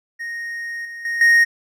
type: tone with level steps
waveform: triangle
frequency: 1863 Hz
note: A#6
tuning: 2 cents flat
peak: -24 / -29 / -19 / -8 dBFS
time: 0.19-1.45 s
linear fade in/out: 20 ms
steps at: 0.85 / 1.05 / 1.21 s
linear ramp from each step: 2 ms
effects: none